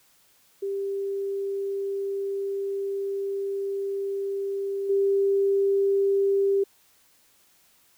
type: tone with level steps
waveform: sine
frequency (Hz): 394.9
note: G4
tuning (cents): +13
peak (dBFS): -26 / -19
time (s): 0.62-6.64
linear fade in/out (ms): 10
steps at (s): 4.89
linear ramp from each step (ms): 10
effects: white hiss -61 dBFS RMS until 7.97 s